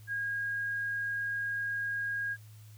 sine tone, 1632 Hz, G#6, 31 cents flat, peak -31 dBFS, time 0.07-2.37 s, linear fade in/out 50 ms, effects added 107 Hz sine -49 dBFS peak until 2.77 s + white hiss -62 dBFS RMS until 2.77 s

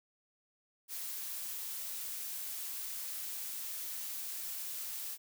blue noise, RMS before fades -41 dBFS, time 0.88-5.18 s, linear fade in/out 50 ms, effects none

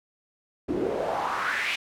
pink noise with band-pass filter sweep, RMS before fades -28 dBFS, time 0.68-1.76 s, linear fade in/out 10 ms, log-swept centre 280 to 2700 Hz, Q 3.8, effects none

